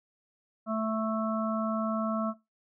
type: harmonic tone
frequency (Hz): 220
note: A3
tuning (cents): 0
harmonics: 1 / 3 / 5 / 6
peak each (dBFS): -30 / -32 / -37 / -36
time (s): 0.66-2.34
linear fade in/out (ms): 50
effects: noise-tail reverb RT60 0.2 s tail -19 dB re dry